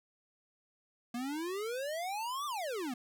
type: exponential two-way sweep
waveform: square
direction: up then down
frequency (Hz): 233.1 to 1207 to 233.1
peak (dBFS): -36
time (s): 1.14-2.94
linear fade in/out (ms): 5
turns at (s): 2.46
effects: none